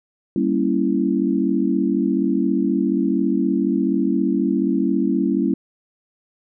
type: chord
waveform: sine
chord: G diminished seventh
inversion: none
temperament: equal with one note detuned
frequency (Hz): 196 / 233.1 / 277.2 / 331.9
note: G3 / Bb3 / Db4 / Fb4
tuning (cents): 0 / 0 / 0 / +12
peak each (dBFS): -22 / -23 / -21 / -22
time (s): 0.36-5.54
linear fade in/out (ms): 2
effects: none